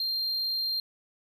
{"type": "tone", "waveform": "triangle", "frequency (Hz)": 4186, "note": "C8", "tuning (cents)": 0, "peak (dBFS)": -26, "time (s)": [0, 0.8], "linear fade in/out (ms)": 2, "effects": []}